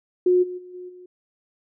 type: tone with level steps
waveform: sine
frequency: 361.6 Hz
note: F#4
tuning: 40 cents flat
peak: -14 / -29 / -39 / -34 / -41 dBFS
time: 0.26-1.06 s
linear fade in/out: 5 ms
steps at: 0.42 / 0.57 / 0.73 / 0.88 s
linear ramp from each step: 20 ms
effects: none